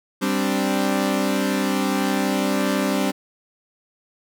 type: chord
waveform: sawtooth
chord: G suspended fourth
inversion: none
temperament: equal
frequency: 196 / 261.6 / 293.7 Hz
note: G3 / C4 / D4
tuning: 0 / 0 / 0 cents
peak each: -19 / -20 / -21 dBFS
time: 0.21-3.12 s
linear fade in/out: 20 ms
effects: none